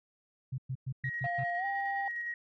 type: tone bursts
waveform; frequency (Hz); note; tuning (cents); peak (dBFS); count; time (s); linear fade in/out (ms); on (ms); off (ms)
sine; 130.81; C3; 0; -32; 6; 0.52-1.442; 10; 62; 110
type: tone with tremolo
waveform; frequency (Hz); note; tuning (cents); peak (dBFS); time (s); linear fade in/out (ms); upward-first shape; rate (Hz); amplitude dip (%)
sine; 1893; A#6; +26; -33; 1.04-2.34; 2; square; 9.8; 25
type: tone with pitch glide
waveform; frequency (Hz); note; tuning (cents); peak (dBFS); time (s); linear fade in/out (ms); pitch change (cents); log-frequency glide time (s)
sine; 698.5 to 793.1; F5 to G5; 0 to +20; -32; 1.24-2.08; 2; +220; 1.57-1.65
effects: tanh soft clip ceiling -22 dBFS